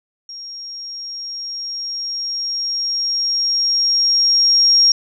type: tone with level ramp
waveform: sine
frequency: 5580 Hz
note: F8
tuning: 2 cents flat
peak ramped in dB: -30 to -8 dBFS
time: 0.29-4.92 s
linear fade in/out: 2 ms
effects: none